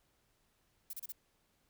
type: noise bursts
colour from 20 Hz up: violet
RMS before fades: -43 dBFS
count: 4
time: 0.9-1.122 s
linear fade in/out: 5 ms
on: 33 ms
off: 30 ms
effects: pink hiss -75 dBFS RMS until 1.69 s